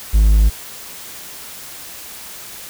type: tone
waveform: triangle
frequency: 52.8 Hz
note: G#1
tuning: 29 cents sharp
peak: -6 dBFS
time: 0.13-0.5 s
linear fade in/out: 20 ms
effects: white hiss -34 dBFS RMS until 2.69 s